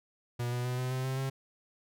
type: tone with pitch steps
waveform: 45% pulse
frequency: 120.8 / 122.91 / 125.06 / 127.25 / 129.47 / 131.73 / 134.04 Hz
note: B2 / B2 / B2 / C3 / C3 / C3 / C3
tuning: -38 / -8 / +22 / -48 / -18 / +12 / +42 cents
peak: -31 dBFS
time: 0.39-1.3 s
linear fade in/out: 10 ms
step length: 130 ms
effects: none